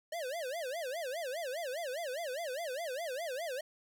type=tone with vibrato; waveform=square; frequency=587.3 Hz; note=D5; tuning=in tune; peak=-37 dBFS; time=0.12-3.61 s; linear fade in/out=5 ms; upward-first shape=sine; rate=4.9 Hz; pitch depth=290 cents each way; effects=none